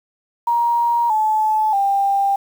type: tone with pitch steps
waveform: sine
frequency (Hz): 943 / 864.7 / 793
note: A#5 / A5 / G5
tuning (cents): +20 / -30 / +20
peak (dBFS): -14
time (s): 0.47-2.36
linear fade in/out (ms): 5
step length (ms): 630
effects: 7-bit